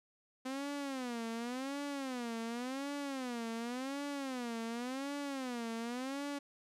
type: tone with vibrato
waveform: sawtooth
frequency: 255.3 Hz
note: C4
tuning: 42 cents flat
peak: -34 dBFS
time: 0.45-6.39 s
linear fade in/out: 10 ms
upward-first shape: sine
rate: 0.9 Hz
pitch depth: 200 cents each way
effects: low-pass 10000 Hz 12 dB/octave